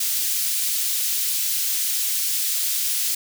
white high-pass noise, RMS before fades -23 dBFS, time 0-3.15 s, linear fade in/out 5 ms, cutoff 3400 Hz, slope 12 dB/octave, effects none

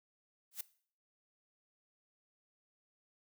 blue noise with exponential growth, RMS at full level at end -35 dBFS, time 0.51-0.61 s, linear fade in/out 5 ms, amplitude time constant 21 ms, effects noise-tail reverb RT60 0.5 s tail -19 dB re dry

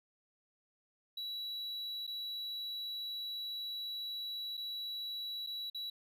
triangle tone with dropouts, 3918 Hz, B7, 15 cents flat, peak -37 dBFS, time 1.17-5.9 s, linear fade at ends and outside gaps 5 ms, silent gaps 2.068-2.075 / 4.571-4.575 / 5.465-5.47 / 5.7-5.746 s, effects none

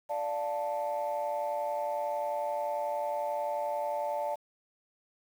sine chord, D minor, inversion none, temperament equal, 587.3 / 698.5 / 880 Hz, D5 / F5 / A5, 0 / 0 / 0 cents, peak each -32 / -36 / -33 dBFS, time 0.09-4.36 s, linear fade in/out 20 ms, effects tanh soft clip ceiling -24 dBFS + 9-bit

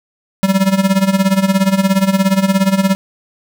square tone with tremolo, 192.9 Hz, G3, 28 cents flat, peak -8 dBFS, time 0.43-2.95 s, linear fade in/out 0 ms, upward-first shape sine, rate 17 Hz, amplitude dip 80%, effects none

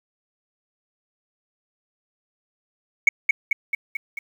sine tone with echo, 2217 Hz, C#7, in tune, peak -7 dBFS, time 3.07-3.09 s, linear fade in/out 5 ms, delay 220 ms, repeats 5, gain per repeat -4 dB, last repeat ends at 4.19 s, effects tanh soft clip ceiling -8 dBFS + 8-bit

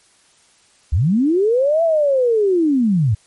sine linear two-way sweep, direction up then down, 60.7 to 675 to 94.4 Hz, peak -12 dBFS, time 0.92-3.15 s, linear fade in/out 10 ms, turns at 1.83 s, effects white hiss -54 dBFS RMS until 3.26 s + MP3 48 kbps

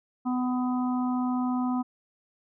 harmonic tone, 250.8 Hz, B3, 27 cents sharp, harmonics 1 / 3 / 4 / 5, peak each -25 / -35 / -37 / -39 dBFS, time 0.25-1.83 s, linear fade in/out 20 ms, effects none

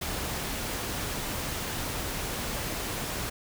pink noise, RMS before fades -33 dBFS, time 0.01-3.3 s, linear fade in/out 10 ms, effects none

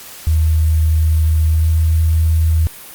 sine tone with pitch glide, 79 to 80.38 Hz, D#2 to E2, +27 to -43 cents, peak -10 dBFS, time 0.27-2.67 s, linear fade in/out 0 ms, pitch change +30 cents, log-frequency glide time 1.5-1.7 s, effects white hiss -35 dBFS RMS until 2.94 s + Opus 48 kbps

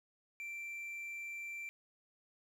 triangle tone with quantisation, 2349 Hz, D7, in tune, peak -40 dBFS, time 0.4-1.69 s, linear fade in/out 0 ms, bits 11, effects none

